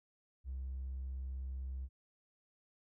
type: tone with tanh clipping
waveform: triangle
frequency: 65.41 Hz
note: C2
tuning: in tune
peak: -38 dBFS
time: 0.44-1.89 s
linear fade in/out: 50 ms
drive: 1 dB
effects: none